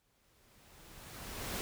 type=noise with exponential growth; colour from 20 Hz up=pink; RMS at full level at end=-37 dBFS; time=0-1.61 s; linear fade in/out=0 ms; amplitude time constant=350 ms; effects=none